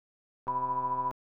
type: click train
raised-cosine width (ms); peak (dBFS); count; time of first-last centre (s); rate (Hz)
1; -29; 84; 0.47-1.113; 129
type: tone with tremolo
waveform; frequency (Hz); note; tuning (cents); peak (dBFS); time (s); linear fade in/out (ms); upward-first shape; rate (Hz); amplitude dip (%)
sine; 987.8; B5; 0; -25; 0.48-1.11; 0; triangle; 14; 70
effects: none